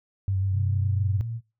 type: tone with vibrato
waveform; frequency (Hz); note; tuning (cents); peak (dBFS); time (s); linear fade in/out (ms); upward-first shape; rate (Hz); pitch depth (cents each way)
sine; 96.1; G2; -34; -22; 0.28-1.21; 0; sine; 7.1; 29
type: tone with pitch glide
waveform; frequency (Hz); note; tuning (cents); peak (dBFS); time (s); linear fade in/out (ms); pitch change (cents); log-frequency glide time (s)
sine; 128.1 to 114.79; C3 to A#2; -36 to -26; -29; 0.51-1.41; 50; -190; 0.76-1.19
effects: noise-tail reverb RT60 0.3 s tail -21 dB re dry